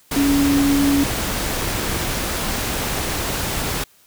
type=tone in noise; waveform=sine; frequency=281.3 Hz; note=C#4; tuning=26 cents sharp; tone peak=-14 dBFS; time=0.16-1.04 s; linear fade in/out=5 ms; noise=pink; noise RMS=-23 dBFS; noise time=0.11-3.84 s; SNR=+6 dB; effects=white hiss -54 dBFS RMS until 4.06 s